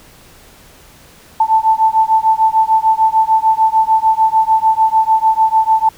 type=beating tone pair; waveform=sine; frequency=880 / 886.7 Hz; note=A5 / A5; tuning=0 / +13 cents; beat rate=6.7 Hz; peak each=-12 dBFS; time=1.4-5.89 s; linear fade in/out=5 ms; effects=pink hiss -43 dBFS RMS until 5.97 s